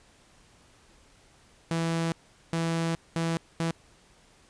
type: tone bursts at uneven times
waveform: sawtooth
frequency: 165.4 Hz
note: E3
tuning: 6 cents sharp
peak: -22 dBFS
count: 4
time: 1.71-2.12 / 2.53-2.95 / 3.16-3.37 / 3.6-3.71 s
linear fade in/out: 0 ms
effects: pink hiss -59 dBFS RMS until 4.49 s + resampled to 22050 Hz